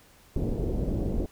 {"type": "low-pass noise", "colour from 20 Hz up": "pink", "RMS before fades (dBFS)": -28, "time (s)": [0.36, 1.26], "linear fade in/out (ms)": 2, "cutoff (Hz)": 500, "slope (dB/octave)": 24, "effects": ["pink hiss -57 dBFS RMS until 1.31 s"]}